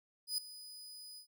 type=tone with ADSR envelope; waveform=sawtooth; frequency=4978 Hz; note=D#8; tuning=in tune; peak=-29 dBFS; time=0.27-1.27 s; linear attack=110 ms; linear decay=4 ms; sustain=-17 dB; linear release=94 ms; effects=none